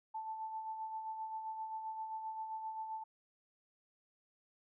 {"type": "tone with tremolo", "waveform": "sine", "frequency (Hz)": 880, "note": "A5", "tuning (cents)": 0, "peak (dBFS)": -38, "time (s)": [0.14, 3.04], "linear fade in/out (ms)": 10, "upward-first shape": "sine", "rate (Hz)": 7.6, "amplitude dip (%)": 45, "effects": []}